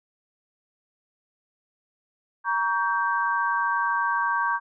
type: chord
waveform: sine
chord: G diminished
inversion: first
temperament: just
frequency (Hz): 940.8 / 1128.9 / 1568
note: Bb5 / Db6 / G6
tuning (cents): +16 / +31 / 0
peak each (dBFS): -26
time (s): 2.44-4.6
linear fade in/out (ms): 50
effects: none